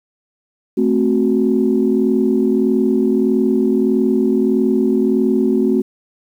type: chord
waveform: sine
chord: F# diminished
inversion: first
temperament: equal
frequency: 220 / 261.6 / 370 Hz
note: A3 / C4 / F#4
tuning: 0 / 0 / 0 cents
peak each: -16 dBFS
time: 0.77-5.82 s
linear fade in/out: 10 ms
effects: tanh soft clip ceiling -3 dBFS + 8-bit